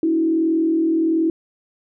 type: tone with frequency modulation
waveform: sine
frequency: 325.4 Hz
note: E4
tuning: 22 cents flat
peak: -15 dBFS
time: 0.03-1.3 s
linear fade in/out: 2 ms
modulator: 41.3 Hz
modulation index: 0.53
effects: none